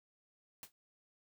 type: noise with exponential decay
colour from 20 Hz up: white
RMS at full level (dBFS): -45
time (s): 0.63-0.72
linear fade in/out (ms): 1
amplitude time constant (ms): 19
effects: none